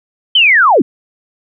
sine linear sweep, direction down, 3143 to 201.4 Hz, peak -5 dBFS, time 0.35-0.82 s, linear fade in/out 5 ms, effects none

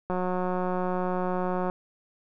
click train, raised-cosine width 1 ms, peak -16 dBFS, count 292, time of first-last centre 0.1-1.699 s, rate 182 Hz, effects none

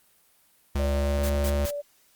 square tone with pitch glide, 70.3 to 71.32 Hz, C#2 to C#2, +25 to +50 cents, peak -24 dBFS, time 0.75-1.66 s, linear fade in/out 5 ms, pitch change +25 cents, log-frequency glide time 0.93-1.21 s
sine tone with vibrato, 579 Hz, D5, 25 cents flat, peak -29 dBFS, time 0.78-1.82 s, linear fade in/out 20 ms, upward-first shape triangle, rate 11 Hz, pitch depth 9 cents each way
white noise bursts, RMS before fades -35 dBFS, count 3, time 1.23-1.711 s, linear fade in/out 10 ms, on 67 ms, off 140 ms
effects white hiss -62 dBFS RMS until 2.15 s + Opus 32 kbps

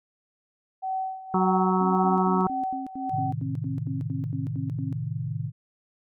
sine tone with tremolo, 759 Hz, F#5, 44 cents sharp, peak -25 dBFS, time 0.82-3.33 s, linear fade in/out 20 ms, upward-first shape sine, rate 1.8 Hz, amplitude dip 80%
harmonic tone, 185.9 Hz, F#3, 8 cents sharp, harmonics 1 / 2 / 4 / 5 / 6 / 7, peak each -23 / -27 / -31 / -28 / -30 / -30 dBFS, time 1.34-2.47 s, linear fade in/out 2 ms
sine tone bursts, 268.8 Hz, C4, 47 cents sharp, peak -32 dBFS, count 14, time 1.81-4.927 s, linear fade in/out 0 ms, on 140 ms, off 89 ms
sine chord, A diminished, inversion none, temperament equal, 110 / 130.81 / 155.56 Hz, A2 / C3 / Eb3, 0 / 0 / 0 cents, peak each -32 dBFS, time 3.1-5.52 s, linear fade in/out 50 ms
effects none

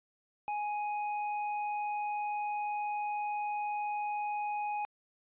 sine tone with tanh clipping, 833 Hz, G#5, 5 cents sharp, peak -34 dBFS, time 0.48-4.85 s, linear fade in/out 0 ms, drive 11 dB, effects resampled to 8000 Hz

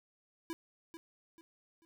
square tone with echo, 330.4 Hz, E4, 4 cents sharp, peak -38 dBFS, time 0.5-0.53 s, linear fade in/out 0 ms, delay 440 ms, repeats 3, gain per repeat -9 dB, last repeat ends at 1.85 s, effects none

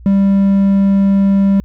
triangle tone, 196.8 Hz, G3, 7 cents sharp, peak -6 dBFS, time 0.06-1.6 s, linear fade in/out 0 ms, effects added 60 Hz sine -33 dBFS peak until 1.64 s

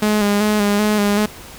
sawtooth tone with vibrato, 207.9 Hz, G#3, 2 cents sharp, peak -10 dBFS, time 0.02-1.26 s, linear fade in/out 5 ms, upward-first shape square, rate 2.6 Hz, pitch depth 31 cents each way, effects pink hiss -37 dBFS RMS until 1.58 s

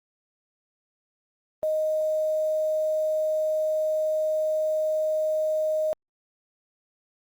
sine tone with quantisation, 622.3 Hz, D#5, in tune, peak -22 dBFS, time 1.63-5.93 s, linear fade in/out 0 ms, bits 8, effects Opus 32 kbps

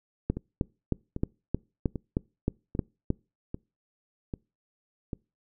two click trains, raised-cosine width 3 ms, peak -20 / -12 dBFS, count 7 / 10, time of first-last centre 0.37-5.132 / 0.3-3.104 s, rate 1.26 / 3.21 Hz, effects noise-tail reverb RT60 0.3 s tail -26 dB re dry

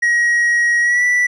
triangle tone with pitch glide, 1897 to 1965 Hz, A#6 to B6, +30 to -9 cents, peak -10 dBFS, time 0.02-1.27 s, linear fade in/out 10 ms, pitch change +61 cents, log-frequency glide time 0.81-1.04 s, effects resampled to 22050 Hz

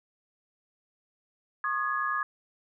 sine tone cluster, 1092 / 1221 / 1678 Hz, C#6 / D#6 / G#6, -26 / -33 / +17 cents, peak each -33 / -30 / -31 dBFS, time 1.64-2.23 s, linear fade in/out 2 ms, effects none

